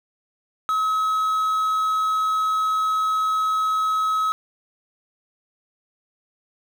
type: tone with quantisation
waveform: triangle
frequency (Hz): 1282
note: E6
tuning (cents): -49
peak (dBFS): -17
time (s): 0.69-4.32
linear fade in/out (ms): 0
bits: 7
effects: none